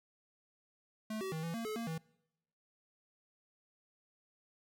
square tone with pitch steps, 217.2 / 381.2 / 159.3 / 166.7 / 229.2 / 430 / 231.1 / 161.6 Hz, A3 / G4 / D#3 / E3 / A#3 / A4 / A#3 / E3, -22 / -48 / +41 / +20 / -29 / -40 / -15 / -34 cents, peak -38 dBFS, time 1.1-1.98 s, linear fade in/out 5 ms, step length 110 ms, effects noise-tail reverb RT60 0.8 s tail -23 dB re dry

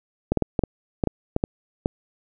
clicks, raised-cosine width 2 ms, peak -7 dBFS, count 10, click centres 0.32 / 0.373 / 0.423 / 0.592 / 0.637 / 1.038 / 1.073 / 1.364 / 1.439 / 1.859 s, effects none

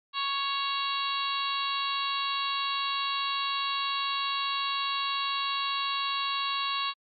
harmonic tone, 554.4 Hz, C#5, in tune, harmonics 2 / 3 / 4 / 5 / 6 / 7 / 8, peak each -30 / -42 / -42 / -35 / -37 / -34 / -39 dBFS, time 0.13-6.94 s, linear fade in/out 50 ms, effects MP3 48 kbps

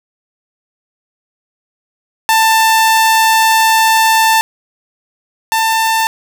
sawtooth tone pair in turn, 889 / 892.8 Hz, A5 / A5, +18 / +25 cents, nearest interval unison, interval 7 cents, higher second, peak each -4 / -7 dBFS, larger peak first, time 2.29-4.41 / 5.52-6.07 s, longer first, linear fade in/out 0 ms, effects none

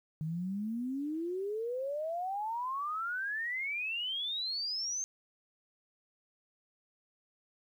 sine exponential sweep, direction up, 152.5 to 6400 Hz, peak -33 dBFS, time 0.21-5.04 s, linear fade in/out 0 ms, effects 11-bit

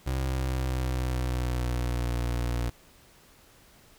30% pulse tone with pitch glide, 65.9 to 59.74 Hz, C2 to A#1, +13 to +43 cents, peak -24 dBFS, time 0.06-2.7 s, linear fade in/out 10 ms, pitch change -170 cents, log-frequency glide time 0.17-2.19 s, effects pink hiss -57 dBFS RMS until 3.98 s

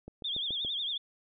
click train, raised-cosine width 2 ms, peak -30 dBFS, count 5, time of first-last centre 0.08-0.649 s, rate 7.03 Hz
sine tone with vibrato, 3436 Hz, A7, 42 cents flat, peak -31 dBFS, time 0.24-0.98 s, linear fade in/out 10 ms, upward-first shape triangle, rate 11 Hz, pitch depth 140 cents each way
effects none

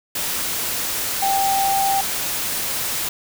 sine tone in noise, 784 Hz, G5, in tune, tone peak -17 dBFS, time 1.22-2.01 s, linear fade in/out 5 ms, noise white, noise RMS -24 dBFS, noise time 0.15-3.09 s, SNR +4 dB, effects none

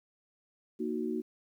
sine chord, D# minor, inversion second, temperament equal, 233.1 / 311.1 / 370 Hz, A#3 / D#4 / F#4, 0 / 0 / 0 cents, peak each -35 / -36 / -35 dBFS, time 0.79-1.22 s, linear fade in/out 20 ms, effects 11-bit

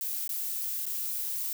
violet noise with dropouts, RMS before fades -33 dBFS, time 0.01-1.53 s, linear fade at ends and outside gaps 1 ms, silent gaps 0.277-0.292 / 0.856-0.864 s, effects none

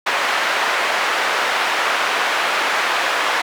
white band-pass noise, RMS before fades -19 dBFS, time 0.06-3.42 s, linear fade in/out 10 ms, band 630 to 1900 Hz, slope 12 dB/octave, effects none

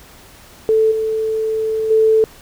sine tone with level steps, 440 Hz, A4, in tune, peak -10 / -16 / -9 dBFS, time 0.69-2.24 s, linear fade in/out 0 ms, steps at 0.91 / 1.9 s, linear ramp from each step 10 ms, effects pink hiss -43 dBFS RMS until 2.41 s

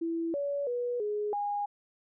sine tone with pitch steps, 331.8 / 568 / 486.3 / 417.8 / 819 Hz, E4 / C#5 / B4 / G#4 / G#5, +11 / +42 / -27 / +10 / -24 cents, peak -29 dBFS, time 0.01-1.66 s, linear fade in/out 10 ms, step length 330 ms, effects none

